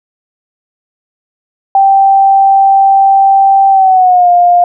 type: tone with pitch glide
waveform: sine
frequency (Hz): 782 to 704.8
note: G5 to F5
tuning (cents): -4 to +16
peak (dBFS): -3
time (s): 1.75-4.64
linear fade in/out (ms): 2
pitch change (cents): -180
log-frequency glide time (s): 3.7-4.3
effects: none